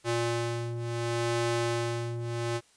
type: ring-modulated tone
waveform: sawtooth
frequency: 235.3 Hz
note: A#3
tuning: 16 cents sharp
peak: -21 dBFS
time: 0.04-2.61 s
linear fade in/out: 50 ms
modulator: 118 Hz
effects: white hiss -62 dBFS RMS until 2.76 s + resampled to 22050 Hz